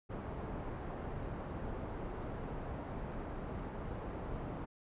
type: low-pass noise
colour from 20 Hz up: pink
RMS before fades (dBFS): -42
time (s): 0.09-4.66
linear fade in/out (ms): 20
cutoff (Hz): 1000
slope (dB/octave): 12
effects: resampled to 8000 Hz